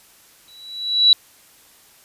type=tone with exponential growth; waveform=sine; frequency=3927 Hz; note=B7; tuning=11 cents flat; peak=-6 dBFS; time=0.48-1.13 s; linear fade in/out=1 ms; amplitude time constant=140 ms; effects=white hiss -51 dBFS RMS until 2.04 s + resampled to 32000 Hz